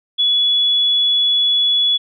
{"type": "tone", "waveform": "sine", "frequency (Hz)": 3400, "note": "G#7", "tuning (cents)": 40, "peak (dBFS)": -12, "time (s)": [0.18, 1.98], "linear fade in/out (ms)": 20, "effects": []}